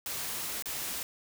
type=noise with dropouts; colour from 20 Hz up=white; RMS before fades=-36 dBFS; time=0.06-1.03 s; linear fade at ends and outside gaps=1 ms; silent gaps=0.624-0.657 s; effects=none